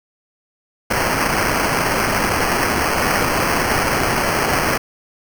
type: noise with sample-and-hold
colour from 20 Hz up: blue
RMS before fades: -18 dBFS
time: 0.9-4.78 s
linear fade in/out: 10 ms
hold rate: 3675 Hz
effects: none